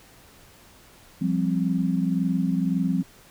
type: chord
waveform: sine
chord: F suspended second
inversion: none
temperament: just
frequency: 174.61 / 196.44 / 261.9 Hz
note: F3 / G3 / C4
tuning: 0 / +4 / +2 cents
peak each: -24 / -26 / -26 dBFS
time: 1.21-3.03 s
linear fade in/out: 10 ms
effects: pink hiss -52 dBFS RMS until 3.3 s

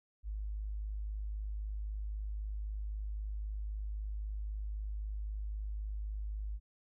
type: tone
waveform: sine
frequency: 51.91 Hz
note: G#1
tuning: in tune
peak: -36 dBFS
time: 0.23-6.6 s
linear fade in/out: 50 ms
effects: none

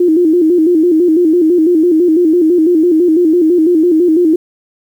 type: tone with vibrato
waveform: sine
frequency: 334.4 Hz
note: E4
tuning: 25 cents sharp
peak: -6 dBFS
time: 0-4.36 s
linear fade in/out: 5 ms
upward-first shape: square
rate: 6 Hz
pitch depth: 100 cents each way
effects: 7-bit

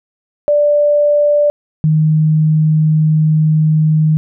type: tone pair in turn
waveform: sine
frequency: 587.3 / 155.56 Hz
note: D5 / D#3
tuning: 0 / 0 cents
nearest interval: octave + major seventh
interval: 2300 cents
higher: first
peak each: -8 dBFS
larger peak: neither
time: 0.48-1.5 / 1.84-4.17 s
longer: second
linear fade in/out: 0 ms
effects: none

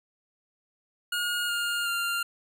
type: tone with pitch steps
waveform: 25% pulse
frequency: 1433 / 1413.3 / 1393.8 Hz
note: F6 / F6 / F6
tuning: +44 / +20 / -4 cents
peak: -23 dBFS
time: 1.12-2.23 s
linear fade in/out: 5 ms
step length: 370 ms
effects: none

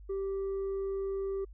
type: tone with tanh clipping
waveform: triangle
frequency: 390 Hz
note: G4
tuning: 9 cents flat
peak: -32 dBFS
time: 0.09-1.45 s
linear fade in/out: 10 ms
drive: 7 dB
effects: added 50 Hz sine -47 dBFS peak until 1.53 s

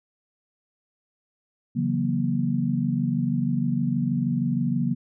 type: chord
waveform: sine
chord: F# dominant seventh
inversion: second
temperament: equal with one note detuned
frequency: 138.59 / 164.81 / 185 / 237.8 Hz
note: C#3 / E3 / F#3 / A#3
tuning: 0 / 0 / 0 / +35 cents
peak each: -27 / -29 / -28 / -25 dBFS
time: 1.75-4.95 s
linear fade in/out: 20 ms
effects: none

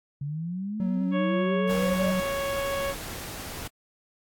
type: exponential sweep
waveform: sine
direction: up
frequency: 138.59 to 620 Hz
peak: -29 dBFS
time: 0.21-2.11 s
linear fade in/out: 5 ms
type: tone with vibrato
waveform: triangle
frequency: 186.8 Hz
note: F#3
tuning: 17 cents sharp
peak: -23 dBFS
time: 0.8-2.2 s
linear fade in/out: 2 ms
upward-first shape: triangle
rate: 10 Hz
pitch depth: 29 cents each way
type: harmonic tone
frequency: 554.4 Hz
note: C#5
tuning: in tune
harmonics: 1 / 2 / 3 / 4 / 5 / 6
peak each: -28 / -34 / -38 / -40 / -42 / -44 dBFS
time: 1.11-2.95 s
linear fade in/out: 50 ms
type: noise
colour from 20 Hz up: pink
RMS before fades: -37 dBFS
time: 1.69-3.68 s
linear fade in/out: 10 ms
effects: AAC 64 kbps

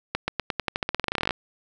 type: accelerating click train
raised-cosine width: 0.3 ms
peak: -8 dBFS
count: 22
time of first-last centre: 0.15-1.308 s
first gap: 130 ms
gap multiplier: 0.9
effects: none

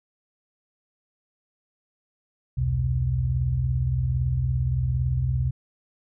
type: tone cluster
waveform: sine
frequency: 65.5 / 83.1 / 126.8 Hz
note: C2 / E2 / B2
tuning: +2 / +15 / +46 cents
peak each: -27 / -29 / -23 dBFS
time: 2.57-5.51 s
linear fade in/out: 10 ms
effects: none

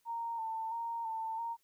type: tone with vibrato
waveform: sine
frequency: 910 Hz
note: A#5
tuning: 42 cents flat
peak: -35 dBFS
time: 0.05-1.57 s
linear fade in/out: 50 ms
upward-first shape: square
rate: 1.5 Hz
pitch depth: 32 cents each way
effects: white hiss -75 dBFS RMS until 1.63 s

